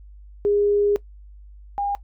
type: tone pair in turn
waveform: sine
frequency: 409.5 / 807.7 Hz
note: G#4 / G#5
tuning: -24 / -48 cents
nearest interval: octave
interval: 1176 cents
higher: second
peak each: -16 / -21 dBFS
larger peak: first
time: 0.45-0.96 / 1.78-1.95 s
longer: first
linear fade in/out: 0 ms
effects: noise-tail reverb RT60 0.1 s tail -19 dB re dry + added 50 Hz sine -41 dBFS peak until 2.03 s